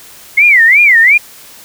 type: tone with vibrato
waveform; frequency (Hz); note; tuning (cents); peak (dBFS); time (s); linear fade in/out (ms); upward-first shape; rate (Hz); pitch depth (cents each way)
sine; 2091; C7; -2; -3; 0.37-1.18; 10; sine; 2.8; 260
effects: white hiss -36 dBFS RMS until 1.64 s